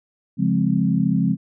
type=chord; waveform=sine; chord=Db major seventh; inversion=none; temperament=equal; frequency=138.59 / 174.61 / 207.7 / 261.6 Hz; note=Db3 / F3 / Ab3 / C4; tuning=0 / 0 / 0 / 0 cents; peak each=-24 / -20 / -21 / -23 dBFS; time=0.37-1.37 s; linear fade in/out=50 ms; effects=none